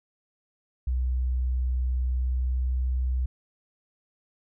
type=tone with pitch glide; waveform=sine; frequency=62.9 to 63.37 Hz; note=B1 to B1; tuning=+32 to +45 cents; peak=-23 dBFS; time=0.87-3.26 s; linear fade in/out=5 ms; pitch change=+13 cents; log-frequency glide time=2.12-2.77 s; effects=none